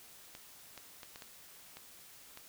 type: clicks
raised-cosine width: 0.2 ms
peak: -30 dBFS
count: 7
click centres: 0.351 / 0.777 / 1.032 / 1.159 / 1.222 / 1.77 / 2.374 s
effects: white hiss -56 dBFS RMS until 2.48 s